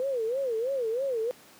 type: tone with vibrato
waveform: sine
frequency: 493.9 Hz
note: B4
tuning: in tune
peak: -26 dBFS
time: 0-1.31 s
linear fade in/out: 0 ms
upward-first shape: sine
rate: 3.1 Hz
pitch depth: 200 cents each way
effects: pink hiss -53 dBFS RMS until 1.59 s + high-pass 200 Hz 12 dB/octave